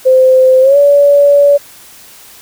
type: tone with pitch glide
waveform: sine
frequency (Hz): 518 to 571.4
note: C5 to D5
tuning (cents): -17 to -48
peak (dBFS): -3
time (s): 0.05-1.58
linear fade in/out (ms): 20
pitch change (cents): +169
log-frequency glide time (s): 0.61-0.77
effects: white hiss -37 dBFS RMS until 2.41 s